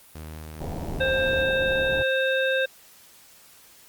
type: tone with pitch glide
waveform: sawtooth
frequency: 78.1 to 78.92 Hz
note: D#2 to D#2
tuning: +7 to +25 cents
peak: -32 dBFS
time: 0.15-1.43 s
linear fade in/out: 5 ms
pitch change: +18 cents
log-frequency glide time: 0.62-0.88 s
type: low-pass noise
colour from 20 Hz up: pink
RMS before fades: -33 dBFS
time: 0.6-2.03 s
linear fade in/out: 10 ms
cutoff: 940 Hz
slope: 96 dB/octave
type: harmonic tone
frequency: 528 Hz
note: C5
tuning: 16 cents sharp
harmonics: 1 / 3 / 5 / 7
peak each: -23 / -25 / -32 / -32 dBFS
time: 1-2.66 s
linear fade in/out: 10 ms
effects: white hiss -52 dBFS RMS until 3.88 s + Opus 32 kbps